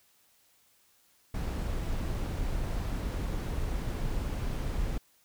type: noise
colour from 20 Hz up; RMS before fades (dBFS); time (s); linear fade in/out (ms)
brown; -32; 1.34-4.98; 5
effects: white hiss -66 dBFS RMS until 5.24 s